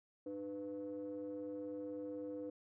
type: ring-modulated tone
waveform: triangle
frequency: 98 Hz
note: G2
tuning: in tune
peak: -36 dBFS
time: 0.26-2.5 s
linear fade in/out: 5 ms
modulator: 400 Hz
effects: tanh soft clip ceiling -34 dBFS